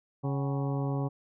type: harmonic tone with a mistuned harmonic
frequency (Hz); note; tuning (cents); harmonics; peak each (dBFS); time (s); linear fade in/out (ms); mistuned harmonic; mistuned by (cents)
138.59; C#3; 0; 1 / 2 / 3 / 4 / 5 / 6 / 7 / 8; -29 / -35 / -39 / -41 / -43 / -45 / -46 / -47; 0.23-1.09; 20; 5; +120
effects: none